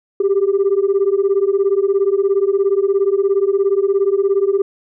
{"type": "beating tone pair", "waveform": "sine", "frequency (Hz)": [386.3, 403.3], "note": ["G4", "G4"], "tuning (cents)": [-25, 49], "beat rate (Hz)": 17, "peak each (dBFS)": -14, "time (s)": [0.2, 4.62], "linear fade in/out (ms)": 5, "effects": ["tanh soft clip ceiling -8 dBFS"]}